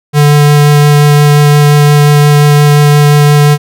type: tone with vibrato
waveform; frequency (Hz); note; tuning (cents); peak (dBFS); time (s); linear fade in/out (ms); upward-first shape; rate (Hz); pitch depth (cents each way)
square; 146.83; D3; 0; -3; 0.13-3.58; 50; sine; 5.7; 8
effects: none